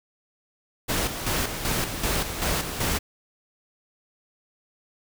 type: noise with tremolo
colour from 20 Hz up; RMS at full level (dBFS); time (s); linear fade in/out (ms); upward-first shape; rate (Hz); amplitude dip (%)
pink; -25; 0.88-2.99; 20; square; 2.6; 55
effects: none